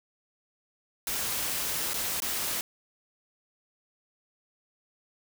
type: noise with dropouts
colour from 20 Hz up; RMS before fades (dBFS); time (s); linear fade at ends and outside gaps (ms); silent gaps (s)
white; -31; 1.07-2.61; 1; 1.935-1.941 / 2.202-2.221
effects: none